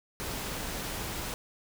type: noise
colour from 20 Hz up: pink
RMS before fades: -36 dBFS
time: 0.2-1.34 s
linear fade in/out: 0 ms
effects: none